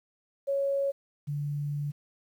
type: tone pair in turn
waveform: sine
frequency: 554.4 / 145.28 Hz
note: C#5 / D3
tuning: 0 / -18 cents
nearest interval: octave + major seventh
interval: 2318 cents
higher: first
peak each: -25 / -29 dBFS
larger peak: first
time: 0.47-0.92 / 1.27-1.92 s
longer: second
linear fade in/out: 20 ms
effects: 10-bit